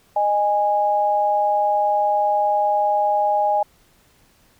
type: tone pair together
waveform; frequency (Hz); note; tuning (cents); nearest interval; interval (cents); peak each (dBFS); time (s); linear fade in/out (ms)
sine; 615 / 825; D#5 / G#5; -20 / -12; perfect fourth; 508; -21 / -17; 0.16-3.63; 5
effects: pink hiss -57 dBFS RMS until 4.59 s